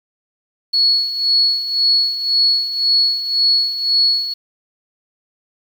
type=tone with tremolo; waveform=sine; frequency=4372 Hz; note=C#8; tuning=25 cents flat; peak=-10 dBFS; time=0.73-4.34 s; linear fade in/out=10 ms; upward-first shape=sine; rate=1.9 Hz; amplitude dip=70%; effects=7-bit